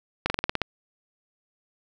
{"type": "slowing click train", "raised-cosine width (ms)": 0.3, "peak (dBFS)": -8, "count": 8, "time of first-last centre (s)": [0.26, 0.617], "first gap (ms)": 40, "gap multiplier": 1.08, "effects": []}